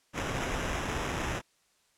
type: noise with sample-and-hold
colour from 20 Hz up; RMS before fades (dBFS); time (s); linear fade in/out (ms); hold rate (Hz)
pink; -33; 0.13-1.42; 50; 4410
effects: white hiss -69 dBFS RMS until 1.97 s + low-pass 9000 Hz 12 dB/octave